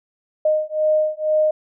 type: beating tone pair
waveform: sine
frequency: 616 / 618.1 Hz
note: D#5 / D#5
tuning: -17 / -12 cents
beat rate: 2.1 Hz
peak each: -19 dBFS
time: 0.45-1.51 s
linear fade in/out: 5 ms
effects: none